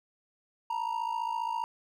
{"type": "ring-modulated tone", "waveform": "triangle", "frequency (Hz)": 933, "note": "A#5", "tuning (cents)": 1, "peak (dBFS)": -25, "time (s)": [0.7, 1.64], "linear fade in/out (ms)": 0, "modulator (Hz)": 27.5, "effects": []}